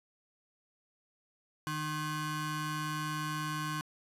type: ring-modulated tone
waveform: 30% pulse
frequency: 458.4 Hz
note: A#4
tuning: 29 cents flat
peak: -28 dBFS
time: 1.67-3.81 s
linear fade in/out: 0 ms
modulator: 612 Hz
effects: resampled to 32000 Hz + 11-bit